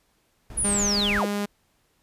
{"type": "noise", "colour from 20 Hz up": "brown", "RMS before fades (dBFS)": -36, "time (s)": [0.5, 1.21], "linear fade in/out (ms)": 2}
{"type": "linear sweep", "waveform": "sine", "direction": "down", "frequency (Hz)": [10548, 258.4], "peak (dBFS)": -22, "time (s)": [0.57, 1.26], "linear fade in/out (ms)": 10}
{"type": "tone with pitch glide", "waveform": "sawtooth", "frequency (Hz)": [203.1, 204.3], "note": ["G#3", "G#3"], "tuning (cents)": [-38, -28], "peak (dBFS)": -21, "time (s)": [0.64, 1.46], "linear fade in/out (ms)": 10, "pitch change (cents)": 10, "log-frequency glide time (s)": [0.77, 0.99]}
{"effects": ["pink hiss -67 dBFS RMS until 2.02 s", "resampled to 32000 Hz"]}